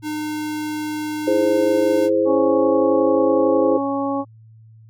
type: tone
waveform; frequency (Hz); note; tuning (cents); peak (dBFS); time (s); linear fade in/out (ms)
square; 304.2; D#4; -39; -24; 0.02-2.1; 50
type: chord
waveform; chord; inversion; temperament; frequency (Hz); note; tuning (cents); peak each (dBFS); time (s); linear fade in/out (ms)
sine; E augmented; none; equal with one note detuned; 329.6 / 417 / 523.3; E4 / G#4 / B#4; 0 / +7 / 0; -20 / -21 / -17; 1.27-3.78; 10
type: harmonic tone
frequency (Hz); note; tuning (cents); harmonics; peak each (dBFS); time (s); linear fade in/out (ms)
277.2; C#4; 0; 1 / 2 / 3 / 4; -22 / -25 / -27 / -28; 2.25-4.25; 50
effects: added 111 Hz sine -43 dBFS peak until 4.89 s